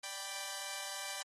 5% pulse chord, G major, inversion second, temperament equal, 587.3 / 784 / 987.8 Hz, D5 / G5 / B5, 0 / 0 / 0 cents, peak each -35 / -32 / -34 dBFS, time 0.03-1.23 s, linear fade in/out 10 ms, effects AAC 32 kbps

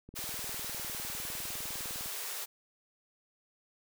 click train, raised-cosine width 3 ms, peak -36 dBFS, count 40, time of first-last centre 0.09-2.06 s, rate 19.8 Hz
white high-pass noise, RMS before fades -39 dBFS, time 0.15-2.46 s, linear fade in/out 20 ms, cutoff 360 Hz, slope 48 dB/octave
effects none

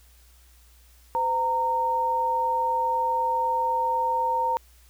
sine tone pair together, 509.7 / 922 Hz, C5 / A#5, -45 / -19 cents, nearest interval minor seventh, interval 1026 cents, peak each -30 / -22 dBFS, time 1.15-4.57 s, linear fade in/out 0 ms, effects added 60 Hz sine -53 dBFS peak until 4.89 s + white hiss -59 dBFS RMS until 4.89 s

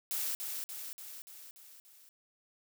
blue noise with echo, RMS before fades -35 dBFS, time 0.11-0.35 s, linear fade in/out 0 ms, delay 290 ms, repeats 6, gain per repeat -4 dB, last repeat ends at 2.09 s, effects none

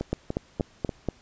two click trains, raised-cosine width 2 ms, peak -12 / -15 dBFS, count 5 / 4, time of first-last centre 0.13-1.087 / 0.01-0.892 s, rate 4.18 / 3.4 Hz, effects pink hiss -57 dBFS RMS until 1.21 s + resampled to 16000 Hz

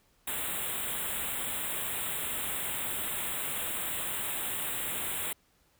white band-stop noise, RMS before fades -34 dBFS, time 0.27-5.33 s, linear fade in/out 5 ms, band 3800 to 7500 Hz, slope 96 dB/octave, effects pink hiss -68 dBFS RMS until 5.79 s

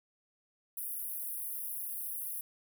pink high-pass noise, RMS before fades -39 dBFS, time 0.77-2.41 s, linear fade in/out 2 ms, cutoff 10000 Hz, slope 96 dB/octave, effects none

